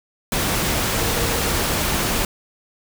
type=tone in noise; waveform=sine; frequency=466.2 Hz; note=A#4; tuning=in tune; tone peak=-30 dBFS; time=1.02-1.49 s; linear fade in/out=2 ms; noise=pink; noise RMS=-21 dBFS; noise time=0.32-2.25 s; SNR=-12 dB; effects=none